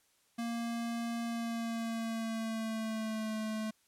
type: tone with pitch glide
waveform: square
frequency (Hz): 233.1 to 217.5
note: A#3 to A3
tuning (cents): 0 to -20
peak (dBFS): -35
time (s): 0.38-3.71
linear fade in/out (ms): 10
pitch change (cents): -120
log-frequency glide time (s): 1.24-3.35
effects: white hiss -71 dBFS RMS until 3.87 s + low-pass 12000 Hz 12 dB/octave